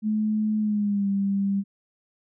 sine tone with pitch glide, 214.5 to 197.84 Hz, A3 to G3, -44 to +16 cents, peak -21 dBFS, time 0.02-1.64 s, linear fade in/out 50 ms, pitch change -140 cents, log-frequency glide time 0.59-1.08 s, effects none

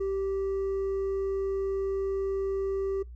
triangle tone with hard clipping, 389.4 Hz, G4, 12 cents flat, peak -26 dBFS, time 0-3.03 s, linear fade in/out 10 ms, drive 1 dB, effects noise-tail reverb RT60 0.2 s tail -23 dB re dry + added 60 Hz sine -41 dBFS peak until 3.15 s

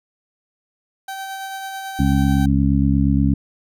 30% pulse tone with tremolo, 774 Hz, G5, 22 cents flat, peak -24 dBFS, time 1.08-2.46 s, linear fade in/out 5 ms, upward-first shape sine, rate 9.1 Hz, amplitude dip 25%
harmonic tone, 68.5 Hz, C#2, 20 cents flat, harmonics 1 / 2 / 3 / 4, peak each -19 / -19 / -19 / -19 dBFS, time 1.99-3.34 s, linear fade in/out 5 ms
effects none

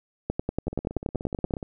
two click trains, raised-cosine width 2 ms, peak -21 / -12 dBFS, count 17 / 14, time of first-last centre 0.67-1.628 / 0.3-1.538 s, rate 16.7 / 10.5 Hz, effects none

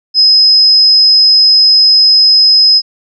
sine tone, 5080 Hz, D#8, 35 cents sharp, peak -3 dBFS, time 0.14-2.82 s, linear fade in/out 50 ms, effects none

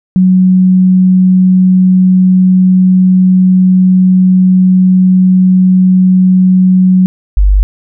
sine tone pair in turn, 185.1 / 49.03 Hz, F#3 / G1, +1 / +1 cents, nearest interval octave + major seventh, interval 2300 cents, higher first, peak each -3 dBFS, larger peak neither, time 0.16-7.06 / 7.37-7.63 s, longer first, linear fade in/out 0 ms, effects none

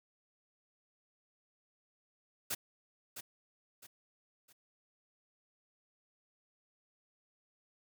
white noise with echo, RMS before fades -36 dBFS, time 2.5-2.55 s, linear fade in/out 10 ms, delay 660 ms, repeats 3, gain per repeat -9 dB, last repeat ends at 4.53 s, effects none

